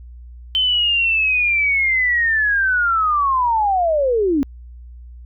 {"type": "linear sweep", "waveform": "sine", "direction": "down", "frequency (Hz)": [3081, 261.6], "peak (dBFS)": -14, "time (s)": [0.55, 4.43], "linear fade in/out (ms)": 0, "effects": ["added 60 Hz sine -35 dBFS peak until 5.25 s"]}